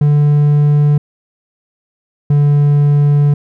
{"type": "tone pair in turn", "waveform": "triangle", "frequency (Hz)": [146.83, 145.14], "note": ["D3", "D3"], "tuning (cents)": [0, -20], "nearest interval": "unison", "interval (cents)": 20, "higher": "first", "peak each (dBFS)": -5, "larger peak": "neither", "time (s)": [[0.01, 0.98], [2.3, 3.34]], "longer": "second", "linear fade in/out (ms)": 5, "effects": []}